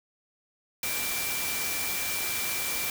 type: tone in noise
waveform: sine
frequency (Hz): 2349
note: D7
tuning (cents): 0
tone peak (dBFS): -35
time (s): 0.83-2.9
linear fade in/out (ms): 2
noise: white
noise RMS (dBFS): -31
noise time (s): 0.83-2.9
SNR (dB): -7
effects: none